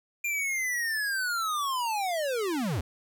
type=linear sweep; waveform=square; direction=down; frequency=2400 to 70.6 Hz; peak=-28 dBFS; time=0.24-2.81 s; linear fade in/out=5 ms; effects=none